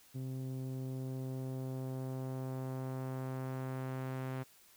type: tone with low-pass filter sweep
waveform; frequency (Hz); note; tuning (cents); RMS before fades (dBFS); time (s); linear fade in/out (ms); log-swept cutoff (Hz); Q
sawtooth; 130.7; C3; -1; -40; 0.14-4.44; 20; 290 to 2200; 0.83
effects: white hiss -63 dBFS RMS until 4.76 s